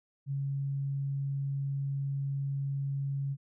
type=tone; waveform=sine; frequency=138.59 Hz; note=C#3; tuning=in tune; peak=-30 dBFS; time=0.26-3.37 s; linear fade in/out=50 ms; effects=none